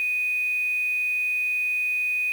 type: tone with quantisation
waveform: sine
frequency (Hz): 2489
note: D#7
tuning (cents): 0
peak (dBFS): -22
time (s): 0-2.32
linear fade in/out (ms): 0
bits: 7
effects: none